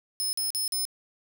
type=tone bursts; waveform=15% pulse; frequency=5200 Hz; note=E8; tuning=24 cents flat; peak=-21 dBFS; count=4; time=0.2-0.852 s; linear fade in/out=0 ms; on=130 ms; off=44 ms; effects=9-bit